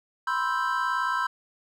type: chord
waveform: triangle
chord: C major seventh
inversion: third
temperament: equal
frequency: 987.8 / 1046.5 / 1318.5 / 1568 Hz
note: B5 / C6 / E6 / G6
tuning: 0 / 0 / 0 / 0 cents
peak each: -28 dBFS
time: 0.27-1.27 s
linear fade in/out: 5 ms
effects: none